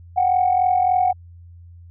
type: tone pair together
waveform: sine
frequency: 732 / 775.5 Hz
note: F#5 / G5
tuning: -19 / -19 cents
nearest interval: minor second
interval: 100 cents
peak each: -15 / -20 dBFS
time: 0.16-1.13 s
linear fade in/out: 20 ms
effects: tanh soft clip ceiling -8 dBFS + added 86 Hz sine -40 dBFS peak until 1.9 s